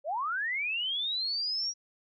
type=linear sweep; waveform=sine; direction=up; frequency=537 to 5740 Hz; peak=-29 dBFS; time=0.04-1.74 s; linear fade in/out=50 ms; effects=none